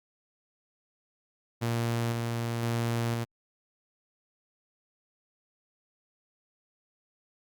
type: tone with tremolo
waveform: sawtooth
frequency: 116.9 Hz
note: A#2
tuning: 5 cents sharp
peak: -23 dBFS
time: 1.61-3.25 s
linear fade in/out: 20 ms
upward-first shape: square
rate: 0.98 Hz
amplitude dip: 25%
effects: Opus 48 kbps